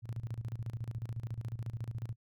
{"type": "tone with tremolo", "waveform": "sine", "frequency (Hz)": 114.6, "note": "A#2", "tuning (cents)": -29, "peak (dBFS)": -34, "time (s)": [0.02, 2.16], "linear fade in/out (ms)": 50, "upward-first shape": "square", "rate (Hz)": 14, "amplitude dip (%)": 80, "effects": []}